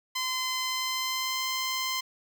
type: tone with pitch glide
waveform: 10% pulse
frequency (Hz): 1030 to 1039.6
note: C6 to C6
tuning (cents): -28 to -11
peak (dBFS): -20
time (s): 0.15-2.01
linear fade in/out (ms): 10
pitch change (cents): +17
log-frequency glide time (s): 0.64-1.47
effects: none